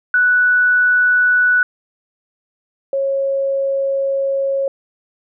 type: tone pair in turn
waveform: sine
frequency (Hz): 1480 / 546.7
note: F#6 / C#5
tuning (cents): 0 / -24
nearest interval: octave + perfect fourth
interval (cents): 1724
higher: first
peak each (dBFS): -10 / -15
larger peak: first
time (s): 0.14-1.63 / 2.93-4.68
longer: second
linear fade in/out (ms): 2
effects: none